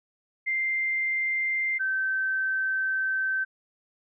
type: tone pair in turn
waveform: sine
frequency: 2093 / 1545.5 Hz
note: C7 / G6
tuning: 0 / -25 cents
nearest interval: perfect fourth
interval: 525 cents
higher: first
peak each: -24 dBFS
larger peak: neither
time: 0.46-1.79 / 1.79-3.45 s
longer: second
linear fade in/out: 20 ms
effects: none